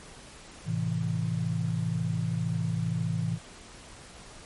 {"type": "chord", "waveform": "sine", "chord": "A minor", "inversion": "none", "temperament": "just", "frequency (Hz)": [110, 132, 165], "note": ["A2", "C3", "E3"], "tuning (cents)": [0, 16, 2], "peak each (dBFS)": [-31, -33, -29], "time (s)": [0.65, 3.39], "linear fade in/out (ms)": 50, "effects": ["pink hiss -48 dBFS RMS until 4.45 s", "MP3 48 kbps"]}